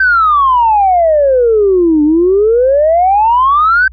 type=exponential two-way sweep; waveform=sine; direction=down then up; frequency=1568 to 293.7 to 1568 Hz; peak=-5 dBFS; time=0-3.88 s; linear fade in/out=5 ms; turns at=2.03 s; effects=tanh soft clip ceiling -1 dBFS + added 60 Hz sine -31 dBFS peak until 3.92 s